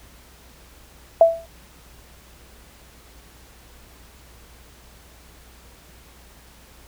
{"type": "tone with exponential decay", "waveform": "sine", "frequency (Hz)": 663, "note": "E5", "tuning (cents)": 10, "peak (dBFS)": -5, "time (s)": [1.21, 1.46], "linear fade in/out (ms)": 2, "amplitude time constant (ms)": 53, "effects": ["added 60 Hz sine -50 dBFS peak until 6.87 s", "pink hiss -50 dBFS RMS until 6.87 s"]}